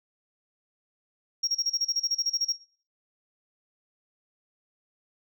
sine tone bursts, 5588 Hz, F8, in tune, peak -21 dBFS, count 15, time 1.43-2.526 s, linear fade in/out 10 ms, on 46 ms, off 29 ms, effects noise-tail reverb RT60 0.4 s tail -18 dB re dry + tanh soft clip ceiling -20 dBFS

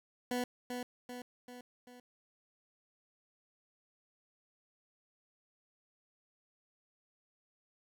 20% pulse tone with echo, 246.9 Hz, B3, in tune, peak -28 dBFS, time 0.31-0.44 s, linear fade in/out 2 ms, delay 390 ms, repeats 4, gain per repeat -5 dB, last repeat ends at 2 s, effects none

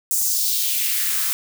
blue noise with high-pass filter sweep, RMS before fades -21 dBFS, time 0.11-1.33 s, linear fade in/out 0 ms, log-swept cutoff 7600 to 1100 Hz, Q 2, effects none

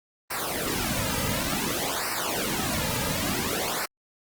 pink noise with flanger, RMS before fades -28 dBFS, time 0.3-3.86 s, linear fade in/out 10 ms, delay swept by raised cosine 0.29 to 2.79 ms, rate 0.56 Hz, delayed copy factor -0.95, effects Opus 24 kbps

